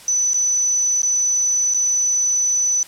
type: tone with dropouts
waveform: sine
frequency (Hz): 5990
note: F#8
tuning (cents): +20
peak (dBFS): -15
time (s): 0.08-2.83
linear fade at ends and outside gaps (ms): 1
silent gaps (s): 0.334-0.343 / 1.019-1.031 / 1.738-1.745
effects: white hiss -42 dBFS RMS until 2.87 s + low-pass 11000 Hz 12 dB/octave